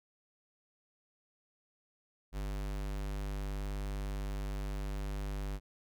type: tone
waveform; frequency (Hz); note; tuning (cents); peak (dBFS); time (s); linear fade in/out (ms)
square; 49.75; G1; +26; -36; 2.32-5.6; 50
effects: none